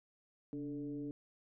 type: tone with frequency modulation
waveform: sine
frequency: 289 Hz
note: D4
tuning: 28 cents flat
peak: -39 dBFS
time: 0.53-1.11 s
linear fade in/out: 0 ms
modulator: 153 Hz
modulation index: 0.69
effects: none